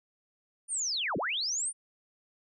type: linear two-way sweep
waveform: sine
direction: down then up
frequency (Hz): 9397 to 120.9 to 9397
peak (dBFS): -29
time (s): 0.68-1.73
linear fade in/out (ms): 50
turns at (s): 1.17
effects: none